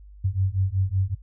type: beating tone pair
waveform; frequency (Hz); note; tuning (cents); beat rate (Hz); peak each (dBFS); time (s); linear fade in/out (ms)
sine; 93 / 98.3; F#2 / G2; +9 / +5; 5.3; -24; 0.24-1.15; 10
effects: noise-tail reverb RT60 0.1 s tail -22 dB re dry + added 50 Hz sine -43 dBFS peak until 1.22 s